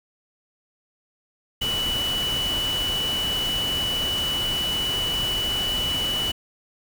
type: tone in noise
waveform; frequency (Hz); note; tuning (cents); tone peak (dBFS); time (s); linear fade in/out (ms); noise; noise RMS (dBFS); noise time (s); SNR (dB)
sine; 2960; F#7; 0; -23; 1.61-6.32; 10; pink; -31; 1.61-6.32; +5
effects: none